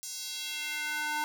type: tone with high-pass filter sweep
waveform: square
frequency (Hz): 300.7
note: D4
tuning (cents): +41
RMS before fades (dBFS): -35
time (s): 0.03-1.24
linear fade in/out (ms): 0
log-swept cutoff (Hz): 6400 to 960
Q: 1.8
effects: none